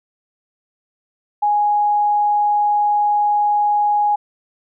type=tone; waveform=sine; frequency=830 Hz; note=G#5; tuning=1 cent flat; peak=-13 dBFS; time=1.42-4.16 s; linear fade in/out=10 ms; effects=none